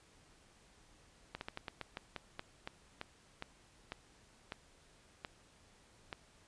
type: slowing click train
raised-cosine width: 0.3 ms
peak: -25 dBFS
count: 16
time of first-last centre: 1.35-6.128 s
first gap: 61 ms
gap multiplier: 1.21
effects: pink hiss -65 dBFS RMS until 6.47 s + resampled to 22050 Hz